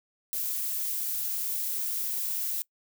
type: noise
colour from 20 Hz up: violet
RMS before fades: -31 dBFS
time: 0.33-2.62 s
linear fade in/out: 0 ms
effects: noise-tail reverb RT60 0.1 s tail -23 dB re dry